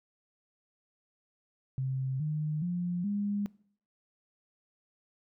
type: tone with pitch steps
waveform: sine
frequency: 132.1 / 152.62 / 176.33 / 203.7 Hz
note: C3 / D#3 / F3 / G#3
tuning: +17 / -33 / +17 / -33 cents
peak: -29 dBFS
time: 1.78-3.46 s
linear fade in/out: 0 ms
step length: 420 ms
effects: noise-tail reverb RT60 0.6 s tail -22 dB re dry